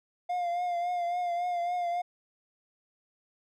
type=tone with vibrato; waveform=triangle; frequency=704 Hz; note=F5; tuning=14 cents sharp; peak=-26 dBFS; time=0.29-2.02 s; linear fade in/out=10 ms; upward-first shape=triangle; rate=3.6 Hz; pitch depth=44 cents each way; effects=none